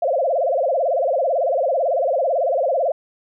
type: tone with vibrato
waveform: sine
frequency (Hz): 600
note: D5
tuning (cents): +37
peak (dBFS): -16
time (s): 0.02-2.92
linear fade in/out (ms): 5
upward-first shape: sine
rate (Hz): 18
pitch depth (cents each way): 270
effects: none

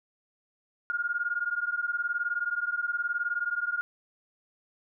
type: beating tone pair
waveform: sine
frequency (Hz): 1414 / 1433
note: F6 / F6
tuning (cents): +21 / +44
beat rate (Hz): 19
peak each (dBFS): -30 / -31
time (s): 0.9-3.81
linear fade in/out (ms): 0
effects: none

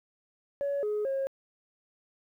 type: tone with pitch steps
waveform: sine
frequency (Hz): 564 / 420.6 / 541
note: C#5 / G#4 / C#5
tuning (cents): +30 / +22 / -42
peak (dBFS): -26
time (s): 0.61-1.27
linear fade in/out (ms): 0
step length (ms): 220
effects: tanh soft clip ceiling -25 dBFS + 11-bit

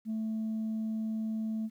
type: tone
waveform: sine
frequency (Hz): 220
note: A3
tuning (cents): 0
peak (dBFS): -29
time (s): 0.05-1.7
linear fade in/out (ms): 50
effects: tanh soft clip ceiling -29 dBFS + 11-bit

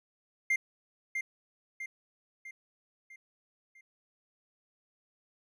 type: tone with echo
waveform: triangle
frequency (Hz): 2102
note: C7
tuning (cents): +7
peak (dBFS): -23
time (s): 0.5-0.56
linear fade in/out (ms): 5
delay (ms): 650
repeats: 5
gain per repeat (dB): -6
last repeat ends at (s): 3.81
effects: none

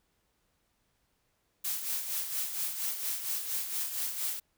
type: noise with tremolo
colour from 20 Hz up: blue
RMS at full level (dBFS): -32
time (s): 1.64-4.4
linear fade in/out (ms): 10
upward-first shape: sine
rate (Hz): 4.3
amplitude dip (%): 55
effects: pink hiss -75 dBFS RMS until 4.57 s

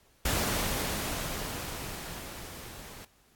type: noise with level ramp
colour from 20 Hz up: pink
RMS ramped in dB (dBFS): -28 to -47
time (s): 0.25-3.05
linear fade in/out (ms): 5
effects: pink hiss -64 dBFS RMS until 3.35 s + AAC 64 kbps

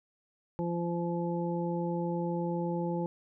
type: harmonic tone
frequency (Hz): 171.8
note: F3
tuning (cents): -28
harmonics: 1 / 2 / 3 / 5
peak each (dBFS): -32 / -35 / -37 / -39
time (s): 0.59-3.06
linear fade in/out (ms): 0
effects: none

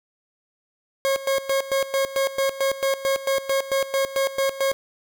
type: tone with tremolo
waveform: 40% pulse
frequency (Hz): 543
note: C#5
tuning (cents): -36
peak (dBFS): -18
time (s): 1.05-4.73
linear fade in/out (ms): 0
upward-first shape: square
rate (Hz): 4.5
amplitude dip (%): 80
effects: none

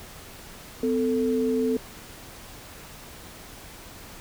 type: tone pair together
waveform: sine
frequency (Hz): 253.6 / 444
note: B3 / A4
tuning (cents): +46 / +16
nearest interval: minor seventh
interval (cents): 970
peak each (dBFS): -24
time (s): 0.83-1.77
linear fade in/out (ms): 2
effects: pink hiss -44 dBFS RMS until 4.2 s

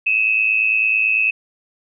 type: tone pair together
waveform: sine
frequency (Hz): 2542 / 2651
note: D#7 / E7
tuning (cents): +36 / +9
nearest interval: minor second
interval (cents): 73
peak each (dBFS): -16 / -18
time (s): 0.06-1.31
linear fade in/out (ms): 10
effects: none

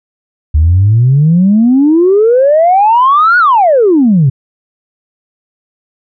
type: exponential two-way sweep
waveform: sine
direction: up then down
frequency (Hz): 72.7 to 1480 to 125.5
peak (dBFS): -3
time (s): 0.54-4.3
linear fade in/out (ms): 10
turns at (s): 3.38
effects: tanh soft clip ceiling 0 dBFS

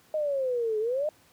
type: exponential two-way sweep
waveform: sine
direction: down then up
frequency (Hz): 627 to 421.5 to 627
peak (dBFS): -25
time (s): 0.14-1.09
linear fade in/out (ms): 2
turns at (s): 0.79
effects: pink hiss -60 dBFS RMS until 1.32 s + high-pass 100 Hz 12 dB/octave

